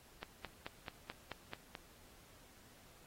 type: click train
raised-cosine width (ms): 0.3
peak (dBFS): -27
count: 8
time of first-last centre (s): 0.23-1.752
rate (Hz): 4.6
effects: pink hiss -63 dBFS RMS until 3.06 s + AAC 48 kbps